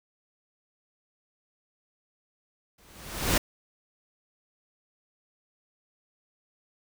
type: noise with exponential growth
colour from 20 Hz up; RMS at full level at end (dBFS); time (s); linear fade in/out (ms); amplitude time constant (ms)
pink; -21; 2.78-3.38; 5; 130
effects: none